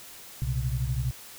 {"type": "tone cluster", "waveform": "sine", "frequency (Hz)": [64, 120.9, 133.1], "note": ["C2", "B2", "C3"], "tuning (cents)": [-38, -36, 30], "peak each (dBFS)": -30, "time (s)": [0.42, 1.11], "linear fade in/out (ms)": 0, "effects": ["white hiss -46 dBFS RMS until 1.38 s"]}